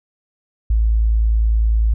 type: tone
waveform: sine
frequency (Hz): 55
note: A1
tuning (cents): 0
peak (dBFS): -12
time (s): 0.7-1.94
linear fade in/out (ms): 5
effects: none